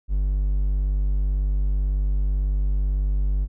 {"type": "tone", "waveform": "triangle", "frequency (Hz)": 49.05, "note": "G1", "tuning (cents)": 2, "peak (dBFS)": -17, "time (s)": [0.08, 3.48], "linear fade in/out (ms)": 50, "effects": []}